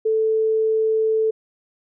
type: tone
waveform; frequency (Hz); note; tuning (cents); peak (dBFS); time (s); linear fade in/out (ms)
sine; 440; A4; 0; -16; 0.05-1.31; 10
effects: none